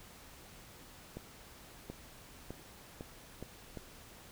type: accelerating click train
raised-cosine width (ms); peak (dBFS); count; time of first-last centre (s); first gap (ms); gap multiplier
2; -29; 6; 1.17-3.773; 730; 0.83
effects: pink hiss -55 dBFS RMS until 4.31 s